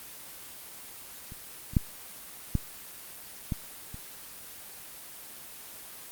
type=clicks; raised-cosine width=5 ms; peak=-30 / -29 / -9 / -12 / -16 / -28 dBFS; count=6; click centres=1.321 / 1.735 / 1.768 / 2.553 / 3.522 / 3.944 s; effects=white hiss -45 dBFS RMS until 6.11 s + Opus 24 kbps